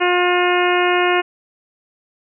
harmonic tone, 356.8 Hz, F4, 37 cents sharp, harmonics 1 / 2 / 3 / 4 / 5 / 6 / 7 / 8, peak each -17 / -20 / -22 / -23 / -24 / -25 / -25 / -26 dBFS, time 0-1.22 s, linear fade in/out 20 ms, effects none

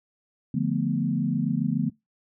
sine chord, B half-diminished seventh, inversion first, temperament equal, 146.83 / 174.61 / 220 / 246.9 Hz, D3 / F3 / A3 / B3, 0 / 0 / 0 / 0 cents, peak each -28 dBFS, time 0.54-1.9 s, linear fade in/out 5 ms, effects noise-tail reverb RT60 0.2 s tail -24 dB re dry

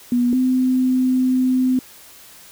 sine tone pair in turn, 243.6 / 256.2 Hz, B3 / C4, -24 / -36 cents, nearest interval minor second, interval 88 cents, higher second, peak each -14 dBFS, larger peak neither, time 0.12-0.33 / 0.33-1.79 s, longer second, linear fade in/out 2 ms, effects white hiss -44 dBFS RMS until 2.51 s

